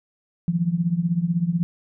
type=tone with tremolo; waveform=sine; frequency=171.2 Hz; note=F3; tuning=34 cents flat; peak=-15 dBFS; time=0.48-1.63 s; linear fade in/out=0 ms; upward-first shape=triangle; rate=16 Hz; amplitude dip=90%; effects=none